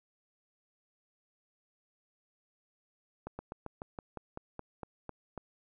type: slowing click train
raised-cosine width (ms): 1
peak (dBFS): -26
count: 12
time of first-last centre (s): 3.27-5.377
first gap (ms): 120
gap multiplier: 1.09
effects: none